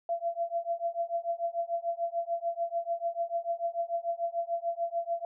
sine tone with tremolo, 680 Hz, F5, 46 cents flat, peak -25 dBFS, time 0.09-5.25 s, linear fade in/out 2 ms, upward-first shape triangle, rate 6.8 Hz, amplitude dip 100%, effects none

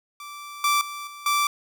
sawtooth tone with level steps, 1168 Hz, D6, 10 cents flat, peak -33 / -15 / -29 / -35 / -16 dBFS, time 0.2-1.47 s, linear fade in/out 2 ms, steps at 0.64 / 0.81 / 1.07 / 1.26 s, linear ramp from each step 2 ms, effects none

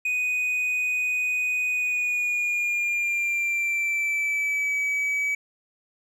triangle tone with pitch glide, 2489 to 2282 Hz, D#7 to C#7, 0 to +50 cents, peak -21 dBFS, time 0.05-5.35 s, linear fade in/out 5 ms, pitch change -150 cents, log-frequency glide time 1.69-4.77 s, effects none

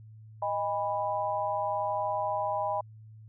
sine chord, G# minor, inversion second, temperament equal with one note detuned, 622.3 / 811.2 / 987.8 Hz, D#5 / G#5 / B5, 0 / -41 / 0 cents, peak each -32 dBFS, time 0.42-2.81 s, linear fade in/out 5 ms, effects added 109 Hz sine -47 dBFS peak until 3.28 s

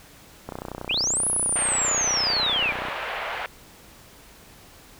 click train, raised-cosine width 1 ms, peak -18 dBFS, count 75, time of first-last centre 0.49-2.885 s, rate 30.9 Hz
sine linear two-way sweep, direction up then down, 2263 to 10710 to 2263 Hz, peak -21 dBFS, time 0.89-2.72 s, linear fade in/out 10 ms, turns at 1.28 s
pink band-pass noise, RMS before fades -31 dBFS, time 1.56-3.46 s, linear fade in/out 0 ms, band 590 to 2900 Hz, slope 24 dB/octave
effects pink hiss -49 dBFS RMS until 4.99 s

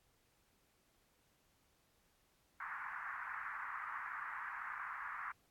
pink band-pass noise, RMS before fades -45 dBFS, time 2.6-5.32 s, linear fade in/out 5 ms, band 1000 to 1900 Hz, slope 48 dB/octave, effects pink hiss -75 dBFS RMS until 5.5 s + AAC 64 kbps

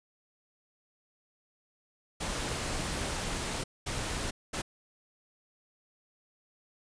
pink noise bursts at uneven times, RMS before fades -34 dBFS, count 3, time 2.2-3.64 / 3.86-4.31 / 4.53-4.62 s, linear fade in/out 10 ms, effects resampled to 22050 Hz

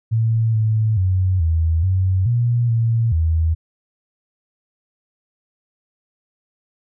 sine tone with pitch steps, 112.9 / 109.5 / 93 / 81.4 / 93.7 / 119.4 / 114.8 / 80.9 Hz, A2 / A2 / F#2 / E2 / F#2 / A#2 / A#2 / E2, +45 / -8 / +9 / -21 / +22 / +42 / -26 / -32 cents, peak -14 dBFS, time 0.11-3.55 s, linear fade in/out 20 ms, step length 430 ms, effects none

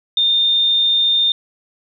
sine tone, 3627 Hz, A#7, 48 cents flat, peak -12 dBFS, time 0.17-1.32 s, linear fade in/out 2 ms, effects 9-bit

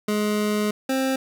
25% pulse tone pair in turn, 210 / 264.6 Hz, G#3 / C4, +19 / +20 cents, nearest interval major third, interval 401 cents, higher second, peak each -17 dBFS, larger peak neither, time 0.08-0.71 / 0.89-1.16 s, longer first, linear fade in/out 5 ms, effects none

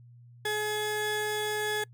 30% pulse tone pair together, 423.6 / 1696 Hz, G#4 / G#6, +34 / +36 cents, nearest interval 2 octaves, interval 2402 cents, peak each -28 / -30 dBFS, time 0.45-1.84 s, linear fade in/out 5 ms, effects noise-tail reverb RT60 0.1 s tail -26 dB re dry + added 120 Hz sine -50 dBFS peak until 1.93 s

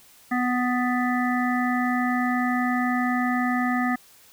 harmonic tone with a mistuned harmonic, 248 Hz, B3, 7 cents sharp, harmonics 1 / 3 / 5 / 7 / 8, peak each -23 / -28 / -30 / -31 / -32 dBFS, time 0.31-3.96 s, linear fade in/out 10 ms, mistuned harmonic 7, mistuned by +18 cents, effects white hiss -53 dBFS RMS until 4.32 s

